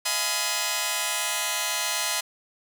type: chord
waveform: 5% pulse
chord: F half-diminished seventh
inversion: third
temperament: just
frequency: 628.6 / 698.5 / 838.1 / 1005.8 Hz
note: Eb5 / F5 / Ab5 / Cb6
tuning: +18 / 0 / +16 / +31 cents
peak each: -21 / -21 / -19 / -16 dBFS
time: 0.05-2.21 s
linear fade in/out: 10 ms
effects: none